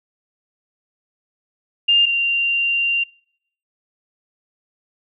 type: tone pair in turn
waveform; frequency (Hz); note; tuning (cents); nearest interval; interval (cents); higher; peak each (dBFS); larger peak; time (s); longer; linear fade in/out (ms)
sine; 2804 / 2775; F7 / F7; +6 / -12; unison; 18; first; -11 / -16; first; 1.88-2.06 / 2.06-3.04; second; 10
effects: noise-tail reverb RT60 0.7 s tail -26 dB re dry